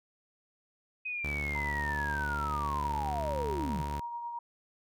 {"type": "linear sweep", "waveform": "sine", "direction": "down", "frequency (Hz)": [2525, 138.59], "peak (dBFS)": -33, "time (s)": [1.05, 3.82], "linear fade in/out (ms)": 10}
{"type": "tone", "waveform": "sawtooth", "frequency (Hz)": 72.8, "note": "D2", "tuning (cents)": -15, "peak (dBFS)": -31, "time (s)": [1.24, 4], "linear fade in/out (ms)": 5}
{"type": "tone with tremolo", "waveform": "sine", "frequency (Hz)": 945, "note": "A#5", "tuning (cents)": 23, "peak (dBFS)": -34, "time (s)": [1.55, 4.39], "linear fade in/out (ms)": 5, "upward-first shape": "triangle", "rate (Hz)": 9.3, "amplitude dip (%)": 40}
{"effects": []}